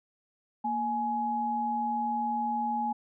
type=tone pair together; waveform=sine; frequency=233.1 / 839.8 Hz; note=A#3 / G#5; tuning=0 / +19 cents; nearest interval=octave + minor seventh; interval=2219 cents; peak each=-34 / -28 dBFS; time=0.64-2.93 s; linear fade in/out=10 ms; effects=none